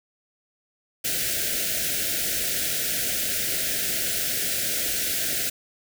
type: band-stop noise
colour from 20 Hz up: white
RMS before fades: -26 dBFS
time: 1.04-5.5 s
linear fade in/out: 10 ms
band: 720 to 1400 Hz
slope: 96 dB/octave
effects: none